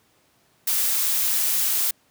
blue noise, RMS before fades -22 dBFS, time 0.67-1.91 s, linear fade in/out 5 ms, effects pink hiss -62 dBFS RMS until 2.1 s + high-pass 100 Hz 12 dB/octave

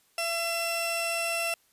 sawtooth tone pair together, 673.2 / 2693 Hz, E5 / E7, +36 / +36 cents, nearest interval 2 octaves, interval 2400 cents, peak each -27 / -26 dBFS, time 0.18-1.54 s, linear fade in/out 2 ms, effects white hiss -66 dBFS RMS until 1.72 s + resampled to 32000 Hz

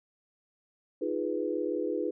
sine chord, F half-diminished seventh, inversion third, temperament equal, 311.1 / 349.2 / 415.3 / 493.9 Hz, Eb4 / F4 / Ab4 / Cb5, 0 / 0 / 0 / 0 cents, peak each -34 dBFS, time 1.01-2.11 s, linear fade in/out 10 ms, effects none

